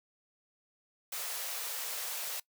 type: high-pass noise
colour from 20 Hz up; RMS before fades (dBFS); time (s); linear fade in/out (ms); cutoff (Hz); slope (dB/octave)
white; -38; 1.12-2.4; 5; 430; 96
effects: noise-tail reverb RT60 0.1 s tail -21 dB re dry